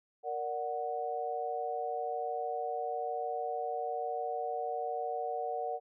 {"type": "chord", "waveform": "sine", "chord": "Bb augmented", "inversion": "none", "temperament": "equal", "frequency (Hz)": [466.2, 587.3, 740], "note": ["Bb4", "D5", "F#5"], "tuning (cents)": [0, 0, 0], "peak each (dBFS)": [-38, -40, -35], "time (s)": [0.23, 5.8], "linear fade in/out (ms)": 50, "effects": []}